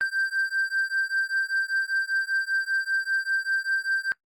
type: beating tone pair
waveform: triangle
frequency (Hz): 1568 / 1573.1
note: G6 / G6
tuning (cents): 0 / +6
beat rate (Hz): 5.1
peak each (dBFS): -25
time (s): 0.01-4.12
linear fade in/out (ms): 0
effects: noise-tail reverb RT60 0.1 s tail -21 dB re dry + Opus 24 kbps